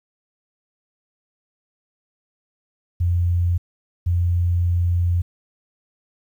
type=tone bursts at uneven times; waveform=sine; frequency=87.31 Hz; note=F2; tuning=in tune; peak=-16 dBFS; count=2; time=3-3.58 / 4.06-5.22 s; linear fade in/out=10 ms; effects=9-bit